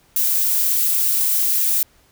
violet noise, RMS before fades -18 dBFS, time 0.16-1.83 s, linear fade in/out 2 ms, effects pink hiss -56 dBFS RMS until 2.11 s

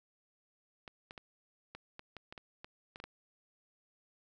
clicks, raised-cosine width 0.3 ms, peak -30 dBFS, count 12, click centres 0.878 / 1.109 / 1.178 / 1.75 / 1.994 / 2.167 / 2.325 / 2.378 / 2.645 / 2.959 / 3.001 / 3.04 s, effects none

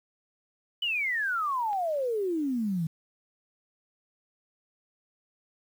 sine exponential sweep, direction down, 3020 to 155.56 Hz, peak -26 dBFS, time 0.82-2.87 s, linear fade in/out 5 ms
click, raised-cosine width 0.3 ms, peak -32 dBFS, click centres 1.731 s
effects 9-bit

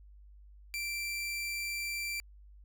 sawtooth tone, 2349 Hz, D7, in tune, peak -31 dBFS, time 0.74-2.2 s, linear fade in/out 0 ms, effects added 50 Hz sine -52 dBFS peak until 2.64 s

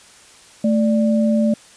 sine tone pair together, 220 / 587.3 Hz, A3 / D5, 0 / 0 cents, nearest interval octave + perfect fourth, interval 1700 cents, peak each -14 / -21 dBFS, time 0.64-1.54 s, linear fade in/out 5 ms, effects white hiss -46 dBFS RMS until 1.76 s + resampled to 22050 Hz

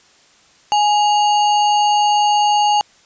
sine tone with sample-and-hold, 833 Hz, G#5, 5 cents sharp, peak -11 dBFS, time 0.72-2.81 s, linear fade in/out 0 ms, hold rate 3675 Hz, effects white hiss -51 dBFS RMS until 3.05 s + resampled to 16000 Hz

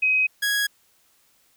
sine / sawtooth tone pair in turn, 2527 / 1659.3 Hz, D#7 / G#6, +26 / -2 cents, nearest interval perfect fifth, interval 728 cents, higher first, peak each -17 dBFS, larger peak neither, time 0.02-0.27 / 0.42-0.67 s, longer neither, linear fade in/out 10 ms, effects white hiss -62 dBFS RMS until 1.56 s

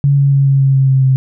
sine tone with pitch steps, 140.8 / 139.5 / 138.22 / 136.95 / 135.69 / 134.44 / 133.2 / 131.98 Hz, C#3 / C#3 / C#3 / C#3 / C#3 / C3 / C3 / C3, +27 / +11 / -5 / -21 / -37 / +47 / +31 / +15 cents, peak -7 dBFS, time 0.04-1.16 s, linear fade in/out 0 ms, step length 140 ms, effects none

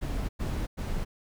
brown noise bursts, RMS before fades -31 dBFS, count 3, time 0.01-1.05 s, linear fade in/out 20 ms, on 280 ms, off 100 ms, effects none

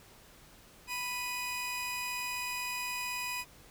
sawtooth tone pair together, 987.8 / 2489 Hz, B5 / D#7, 0 / 0 cents, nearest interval octave + major third, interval 1600 cents, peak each -35 / -33 dBFS, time 0.87-3.45 s, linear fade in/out 50 ms, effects pink hiss -57 dBFS RMS until 3.7 s

